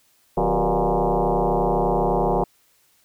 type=tone with frequency modulation; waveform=sine; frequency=177.9 Hz; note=F3; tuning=32 cents sharp; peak=-17 dBFS; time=0.37-2.44 s; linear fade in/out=5 ms; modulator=108 Hz; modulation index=7; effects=white hiss -61 dBFS RMS until 3.04 s